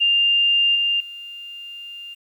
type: tone with level steps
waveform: sine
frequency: 2799 Hz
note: F7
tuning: 3 cents sharp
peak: -14 / -17 / -33 dBFS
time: 0-2.15 s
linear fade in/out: 20 ms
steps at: 0.75 / 1 s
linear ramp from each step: 5 ms
effects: 9-bit